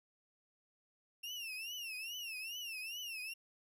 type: tone with vibrato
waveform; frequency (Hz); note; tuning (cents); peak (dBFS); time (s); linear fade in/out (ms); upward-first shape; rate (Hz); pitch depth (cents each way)
35% pulse; 2734; F7; -37; -40; 1.23-3.34; 10; triangle; 2.4; 180
effects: none